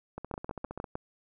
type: two click trains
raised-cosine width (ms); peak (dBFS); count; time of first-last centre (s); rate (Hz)
1; -24 / -20; 11 / 5; 0.18-0.842 / 0.34-0.954; 15.1 / 6.51
effects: none